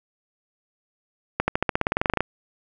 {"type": "accelerating click train", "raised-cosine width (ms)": 0.5, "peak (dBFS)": -5, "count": 16, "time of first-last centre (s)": [1.4, 2.206], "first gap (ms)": 80, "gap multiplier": 0.94, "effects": []}